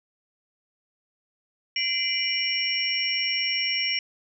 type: tone cluster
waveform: sine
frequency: 2055 / 2346 / 2934 / 5510 Hz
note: C7 / D7 / F#7 / F8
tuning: -32 / -2 / -15 / -24 cents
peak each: -31 / -29 / -29 / -27 dBFS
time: 1.76-3.99 s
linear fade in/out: 2 ms
effects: none

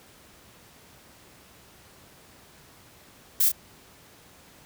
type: noise with echo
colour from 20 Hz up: violet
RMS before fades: -21 dBFS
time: 3.4-3.49 s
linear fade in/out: 5 ms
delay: 29 ms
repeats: 1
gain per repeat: -6 dB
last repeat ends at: 3.519 s
effects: pink hiss -53 dBFS RMS until 4.65 s + high-pass 60 Hz 12 dB/octave

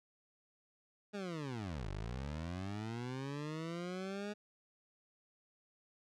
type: linear two-way sweep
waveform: 20% pulse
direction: down then up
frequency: 210 to 46.09 to 210 Hz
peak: -35 dBFS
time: 1.13-4.34 s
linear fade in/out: 20 ms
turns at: 1.89 s
effects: low-pass 6000 Hz 12 dB/octave

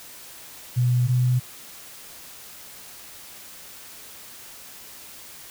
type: tone pair in turn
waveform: sine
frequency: 123.47 / 125.27 Hz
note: B2 / B2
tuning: 0 / +25 cents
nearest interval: unison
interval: 25 cents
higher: second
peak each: -17 dBFS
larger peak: neither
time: 0.76-1.08 / 1.08-1.4 s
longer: neither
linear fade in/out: 20 ms
effects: white hiss -43 dBFS RMS until 5.5 s

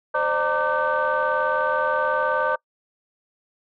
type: tone cluster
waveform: sine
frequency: 522 / 601 / 919 / 1177 / 1529 Hz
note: C5 / D5 / A#5 / D6 / G6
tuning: -4 / +40 / -25 / +3 / -44 cents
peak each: -25 dBFS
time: 0.14-2.56 s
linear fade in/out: 10 ms
effects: noise-tail reverb RT60 0.1 s tail -24 dB re dry + tanh soft clip ceiling -12 dBFS

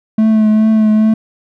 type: tone with vibrato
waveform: triangle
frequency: 217.2 Hz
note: A3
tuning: 22 cents flat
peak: -5 dBFS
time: 0.18-1.14 s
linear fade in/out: 5 ms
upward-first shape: triangle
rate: 2.4 Hz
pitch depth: 27 cents each way
effects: none

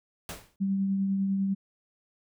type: noise with exponential decay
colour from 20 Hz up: pink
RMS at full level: -34 dBFS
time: 0.29-0.56 s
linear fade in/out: 2 ms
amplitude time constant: 57 ms
type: tone with tremolo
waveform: sine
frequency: 194.9 Hz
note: G3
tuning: 10 cents flat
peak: -23 dBFS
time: 0.6-1.55 s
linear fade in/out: 20 ms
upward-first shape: triangle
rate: 10 Hz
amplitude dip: 30%
effects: none

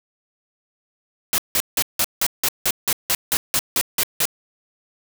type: noise bursts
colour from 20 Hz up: white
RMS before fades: -19 dBFS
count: 14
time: 1.33-4.254 s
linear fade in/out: 0 ms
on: 51 ms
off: 170 ms
effects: none

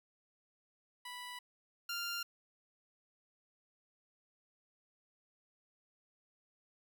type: tone pair in turn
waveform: 15% pulse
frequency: 986 / 1394.4 Hz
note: B5 / F6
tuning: -3 / -3 cents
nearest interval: tritone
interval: 600 cents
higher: second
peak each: -38 / -31 dBFS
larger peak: second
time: 1.05-1.39 / 1.89-2.23 s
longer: neither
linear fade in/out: 5 ms
effects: none

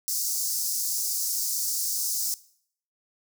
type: high-pass noise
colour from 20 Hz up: pink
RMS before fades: -28 dBFS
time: 0.08-2.34 s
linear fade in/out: 0 ms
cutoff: 5000 Hz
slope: 48 dB/octave
effects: noise-tail reverb RT60 0.6 s tail -19 dB re dry

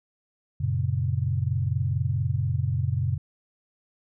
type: chord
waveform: sine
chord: F# major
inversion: none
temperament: equal with one note detuned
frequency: 92.5 / 116.54 / 137.08 Hz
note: F#2 / A#2 / C#3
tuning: 0 / 0 / -19 cents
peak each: -27 dBFS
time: 0.6-3.18 s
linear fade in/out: 10 ms
effects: none

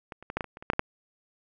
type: clicks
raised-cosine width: 0.5 ms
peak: -23 / -30 / -20 / -12 / -14 / -27 / -27 / -27 / -6 / -16 / -8 dBFS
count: 11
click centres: 0.122 / 0.226 / 0.301 / 0.37 / 0.408 / 0.443 / 0.571 / 0.625 / 0.701 / 0.734 / 0.794 s
effects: none

